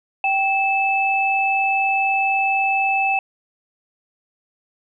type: tone pair together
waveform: sine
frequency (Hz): 780 / 2624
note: G5 / E7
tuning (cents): -9 / -9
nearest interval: octave + major sixth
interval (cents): 2100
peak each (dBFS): -19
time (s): 0.24-3.19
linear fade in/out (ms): 2
effects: none